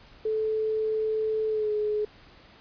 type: tone with pitch glide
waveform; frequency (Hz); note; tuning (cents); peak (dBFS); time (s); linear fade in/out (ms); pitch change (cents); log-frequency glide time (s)
sine; 435.9 to 422.5; A4 to G#4; -16 to +30; -24; 0.25-2.05; 5; -54; 1.49-1.71
effects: pink hiss -53 dBFS RMS until 2.6 s + resampled to 11025 Hz